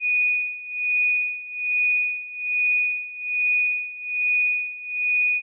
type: tone with tremolo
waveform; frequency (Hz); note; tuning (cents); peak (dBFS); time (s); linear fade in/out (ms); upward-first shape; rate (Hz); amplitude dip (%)
sine; 2471; D#7; -13; -17; 0-5.42; 50; sine; 1.2; 85
effects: none